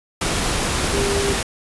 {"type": "tone in noise", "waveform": "sine", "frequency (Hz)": 400, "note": "G4", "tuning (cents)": 35, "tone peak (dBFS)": -21, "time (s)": [0.93, 1.33], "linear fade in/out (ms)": 5, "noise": "pink", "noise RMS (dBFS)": -21, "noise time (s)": [0.21, 1.43], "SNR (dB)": -3, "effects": ["resampled to 24000 Hz"]}